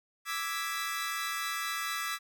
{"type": "chord", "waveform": "sawtooth", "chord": "E dominant seventh", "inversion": "third", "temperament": "equal", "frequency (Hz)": [1174.7, 1318.5, 1661.2, 1975.5], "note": ["D6", "E6", "G#6", "B6"], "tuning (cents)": [0, 0, 0, 0], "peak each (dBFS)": [-35, -34, -36, -34], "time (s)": [0.25, 2.19], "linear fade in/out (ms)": 50, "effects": []}